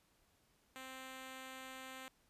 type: tone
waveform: 5% pulse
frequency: 261.6 Hz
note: C4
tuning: in tune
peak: -37 dBFS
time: 0.76-2.08 s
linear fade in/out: 0 ms
effects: pink hiss -74 dBFS RMS until 2.29 s + resampled to 32000 Hz